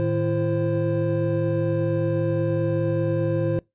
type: tone cluster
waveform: triangle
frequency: 109.9 / 155 / 338.2 / 525 Hz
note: A2 / D#3 / E4 / C5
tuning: -2 / -6 / +44 / +6 cents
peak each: -24 dBFS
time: 0-3.59 s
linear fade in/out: 0 ms
effects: noise-tail reverb RT60 0.2 s tail -24 dB re dry + resampled to 8000 Hz